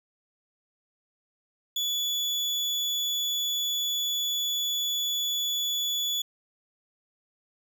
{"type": "tone", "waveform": "35% pulse", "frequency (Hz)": 3432, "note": "A7", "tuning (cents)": -44, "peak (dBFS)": -24, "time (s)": [1.76, 6.22], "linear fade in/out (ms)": 5, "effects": []}